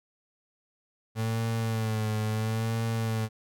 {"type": "tone with vibrato", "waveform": "35% pulse", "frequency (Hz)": 110.9, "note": "A2", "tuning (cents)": 14, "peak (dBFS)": -25, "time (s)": [1.15, 3.29], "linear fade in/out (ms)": 50, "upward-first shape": "sine", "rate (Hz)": 0.74, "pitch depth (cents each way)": 47, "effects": []}